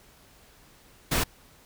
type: noise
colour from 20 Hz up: pink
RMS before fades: -25 dBFS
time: 1.11-1.24 s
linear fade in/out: 10 ms
effects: pink hiss -56 dBFS RMS until 1.65 s